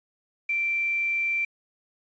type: tone with quantisation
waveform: sine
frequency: 2349 Hz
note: D7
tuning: in tune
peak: -23 dBFS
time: 0.49-1.45 s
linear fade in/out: 5 ms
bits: 8
effects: resampled to 16000 Hz